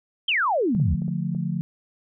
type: exponential sweep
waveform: sine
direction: down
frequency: 3259 to 64.6 Hz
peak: -19 dBFS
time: 0.28-0.95 s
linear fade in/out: 5 ms
type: chord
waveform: sine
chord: D minor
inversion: none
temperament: just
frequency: 146.83 / 176.2 / 220.2 Hz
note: D3 / F3 / A3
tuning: 0 / +16 / +2 cents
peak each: -28 / -26 / -32 dBFS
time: 0.75-1.61 s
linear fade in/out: 0 ms
type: clicks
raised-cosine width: 2 ms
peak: -29 dBFS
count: 4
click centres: 0.8 / 1.02 / 1.081 / 1.349 s
effects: none